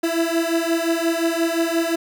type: beating tone pair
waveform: 30% pulse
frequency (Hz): 329.6 / 335.3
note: E4 / E4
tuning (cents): 0 / +30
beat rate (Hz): 5.7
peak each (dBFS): -19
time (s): 0.03-1.96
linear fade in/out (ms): 10
effects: none